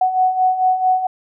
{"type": "beating tone pair", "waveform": "sine", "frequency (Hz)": [740, 744.5], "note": ["F#5", "F#5"], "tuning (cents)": [0, 11], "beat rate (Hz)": 4.5, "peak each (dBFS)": [-20, -14], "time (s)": [0.01, 1.07], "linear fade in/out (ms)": 5, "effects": []}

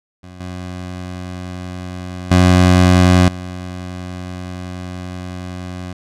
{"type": "tone with level steps", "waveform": "20% pulse", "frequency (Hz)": 90.6, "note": "F#2", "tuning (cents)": -36, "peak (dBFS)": [-30, -21, -3, -21], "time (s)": [0.23, 5.93], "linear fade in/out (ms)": 5, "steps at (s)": [0.4, 2.31, 3.28], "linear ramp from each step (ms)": 2, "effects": ["low-pass 8000 Hz 12 dB/octave"]}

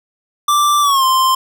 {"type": "tone with pitch glide", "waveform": "square", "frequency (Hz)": [1174.7, 1046.5], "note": ["D6", "C6"], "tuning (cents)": [0, 0], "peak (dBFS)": -11, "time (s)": [0.48, 1.35], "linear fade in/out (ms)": 5, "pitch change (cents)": -200, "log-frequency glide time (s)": [0.81, 1.04], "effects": []}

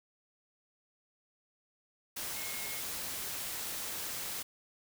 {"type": "tone in noise", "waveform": "sine", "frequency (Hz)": 2162, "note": "C#7", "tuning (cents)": -44, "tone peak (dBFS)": -46, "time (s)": [2.36, 2.8], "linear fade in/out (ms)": 10, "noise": "white", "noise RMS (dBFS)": -39, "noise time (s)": [2.16, 4.43], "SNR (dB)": -10, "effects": []}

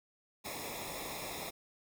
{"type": "noise with comb filter", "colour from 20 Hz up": "pink", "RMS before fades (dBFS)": -42, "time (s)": [0.44, 1.51], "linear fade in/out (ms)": 20, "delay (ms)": 0.66, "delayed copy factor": -0.8, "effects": []}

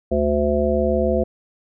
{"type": "harmonic tone", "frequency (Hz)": 73.42, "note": "D2", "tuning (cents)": 0, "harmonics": [1, 3, 5, 7, 9], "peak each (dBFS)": [-24, -23, -23, -21, -23], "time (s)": [0.11, 1.24], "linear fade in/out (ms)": 10, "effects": []}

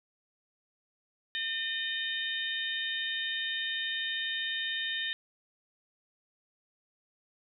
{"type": "harmonic tone with a mistuned harmonic", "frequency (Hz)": 612, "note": "D#5", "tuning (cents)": -29, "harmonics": [3, 4, 5, 6], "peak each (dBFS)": [-35, -44, -37, -35], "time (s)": [1.35, 5.13], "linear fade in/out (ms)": 0, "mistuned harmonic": 3, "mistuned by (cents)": -23, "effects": []}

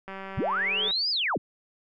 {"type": "click train", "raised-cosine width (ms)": 0.5, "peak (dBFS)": -24, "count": 161, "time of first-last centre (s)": [0.08, 0.909], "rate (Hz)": 193}
{"type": "tone with exponential growth", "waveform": "sine", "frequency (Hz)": 427.5, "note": "A4", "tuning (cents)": -50, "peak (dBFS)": -31, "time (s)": [0.23, 0.88], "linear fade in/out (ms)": 0, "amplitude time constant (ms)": 140}
{"type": "linear two-way sweep", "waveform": "sine", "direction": "up then down", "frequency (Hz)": [40.85, 5110, 40.85], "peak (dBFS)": -24, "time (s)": [0.37, 1.38], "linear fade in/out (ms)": 10, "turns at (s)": 1.1}
{"effects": []}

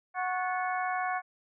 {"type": "harmonic tone with a mistuned harmonic", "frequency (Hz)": 367.8, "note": "F#4", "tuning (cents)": -10, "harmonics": [2, 3, 4, 5, 6], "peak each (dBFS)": [-31, -35, -37, -39, -41], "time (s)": [0.14, 1.22], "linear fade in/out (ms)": 50, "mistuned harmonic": 5, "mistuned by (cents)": -98, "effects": []}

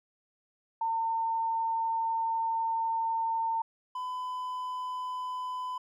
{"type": "tone pair in turn", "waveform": ["sine", "triangle"], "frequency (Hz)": [906, 1006.1], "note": ["A#5", "B5"], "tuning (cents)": [-50, 32], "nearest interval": "major second", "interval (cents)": 182, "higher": "second", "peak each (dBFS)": [-27, -31], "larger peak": "first", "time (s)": [[0.81, 3.62], [3.95, 5.78]], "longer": "first", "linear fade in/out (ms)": 5, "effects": []}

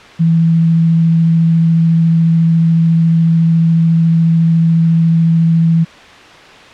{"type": "tone with vibrato", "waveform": "sine", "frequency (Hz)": 164.81, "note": "E3", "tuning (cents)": 0, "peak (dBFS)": -7, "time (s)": [0.19, 5.85], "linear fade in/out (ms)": 20, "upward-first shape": "sine", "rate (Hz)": 14, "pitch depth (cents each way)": 9, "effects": ["white hiss -36 dBFS RMS until 6.73 s", "low-pass 3000 Hz 12 dB/octave"]}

